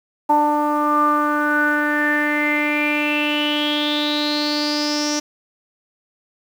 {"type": "tone with low-pass filter sweep", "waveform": "sawtooth", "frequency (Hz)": 296.9, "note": "D4", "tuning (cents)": 19, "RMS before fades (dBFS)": -19, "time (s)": [0.29, 5.2], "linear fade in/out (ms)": 10, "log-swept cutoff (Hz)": [900, 5800], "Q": 9.8, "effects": ["7-bit"]}